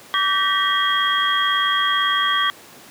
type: tone cluster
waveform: sine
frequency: 1153 / 1552 / 1846 / 1944 / 3258 Hz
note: D6 / G6 / A#6 / B6 / G#7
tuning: -32 / -18 / -17 / -28 / -34 cents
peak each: -20 / -25 / -28 / -25 / -21 dBFS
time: 0.14-2.5 s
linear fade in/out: 0 ms
effects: pink hiss -43 dBFS RMS until 2.9 s + high-pass 200 Hz 12 dB/octave